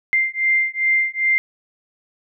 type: beating tone pair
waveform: sine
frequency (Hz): 2093 / 2095.5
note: C7 / C7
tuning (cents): 0 / +2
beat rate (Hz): 2.5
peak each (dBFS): -19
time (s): 0.13-1.38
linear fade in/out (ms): 0
effects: none